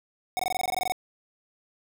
square tone bursts, 740 Hz, F#5, in tune, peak -25 dBFS, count 13, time 0.37-0.921 s, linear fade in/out 0 ms, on 23 ms, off 21 ms, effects none

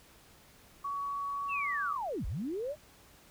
sine tone with pitch glide, 1126 to 1149 Hz, C#6 to D6, +27 to -38 cents, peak -33 dBFS, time 0.84-1.97 s, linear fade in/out 10 ms, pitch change +35 cents, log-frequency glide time 1.57-1.72 s
sine linear two-way sweep, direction down then up, 2789 to 32.82 to 627 Hz, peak -33 dBFS, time 1.48-2.76 s, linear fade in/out 50 ms, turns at 2.26 s
effects pink hiss -59 dBFS RMS until 3.3 s

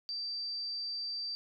sine tone, 4667 Hz, D8, 12 cents flat, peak -35 dBFS, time 0.09-1.35 s, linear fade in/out 0 ms, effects none

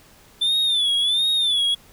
triangle tone with vibrato, 3520 Hz, A7, in tune, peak -16 dBFS, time 0.41-1.75 s, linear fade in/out 10 ms, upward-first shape sine, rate 1.4 Hz, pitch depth 110 cents each way, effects pink hiss -51 dBFS RMS until 1.92 s

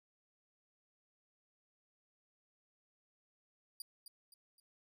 20% pulse tone with echo, 4798 Hz, D8, 36 cents sharp, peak -37 dBFS, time 3.8-3.82 s, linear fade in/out 2 ms, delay 260 ms, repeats 3, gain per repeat -8 dB, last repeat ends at 4.6 s, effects none

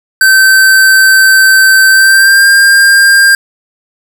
square tone with pitch glide, 1546 to 1598.7 Hz, G6 to G6, -24 to +34 cents, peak -3 dBFS, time 0.21-3.35 s, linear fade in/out 2 ms, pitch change +58 cents, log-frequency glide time 1.89-2.47 s, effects none

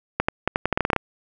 clicks, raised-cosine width 0.5 ms, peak -4 dBFS, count 12, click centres 0.2 / 0.285 / 0.476 / 0.559 / 0.656 / 0.727 / 0.775 / 0.807 / 0.851 / 0.902 / 0.932 / 0.963 s, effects none

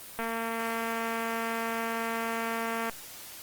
click train, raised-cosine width 0.5 ms, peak -18 dBFS, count 618, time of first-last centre 0.19-2.896 s, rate 228 Hz, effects white hiss -45 dBFS RMS until 3.42 s + Opus 24 kbps

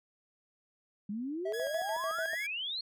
sine exponential sweep, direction up, 196.6 to 4346 Hz, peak -34 dBFS, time 1.09-2.81 s, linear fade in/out 5 ms
triangle tone with tremolo, 650 Hz, E5, 24 cents flat, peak -32 dBFS, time 1.45-2.35 s, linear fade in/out 10 ms, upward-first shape square, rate 6.8 Hz, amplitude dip 75%
sawtooth tone with vibrato, 1661.2 Hz, G#6, in tune, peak -36 dBFS, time 1.53-2.47 s, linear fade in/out 10 ms, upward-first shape triangle, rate 4.9 Hz, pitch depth 32 cents each way
effects none

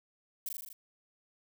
violet noise with echo, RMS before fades -37 dBFS, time 0.46-0.49 s, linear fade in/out 2 ms, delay 40 ms, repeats 6, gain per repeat -2 dB, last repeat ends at 0.73 s, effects none

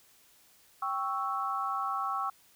sine chord, C# diminished, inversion second, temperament equal, 784 / 1108.7 / 1318.5 Hz, G5 / C#6 / E6, 0 / 0 / 0 cents, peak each -36 / -33 / -34 dBFS, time 0.82-2.3 s, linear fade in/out 5 ms, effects white hiss -62 dBFS RMS until 2.55 s

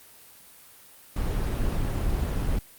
brown noise, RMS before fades -26 dBFS, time 1.16-2.59 s, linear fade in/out 5 ms, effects white hiss -51 dBFS RMS until 2.78 s + Opus 32 kbps

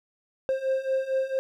triangle beating tone pair, 527 / 531.4 Hz, C5 / C5, +12 / +27 cents, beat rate 4.4 Hz, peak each -27 / -24 dBFS, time 0.49-1.39 s, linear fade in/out 0 ms, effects none

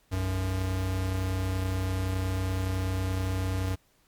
square tone pair together, 62.3 / 93.94 Hz, B1 / F#2, +16 / +27 cents, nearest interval perfect fifth, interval 711 cents, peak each -35 / -28 dBFS, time 0.11-3.76 s, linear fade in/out 20 ms, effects pink hiss -66 dBFS RMS until 4.07 s + MP3 96 kbps

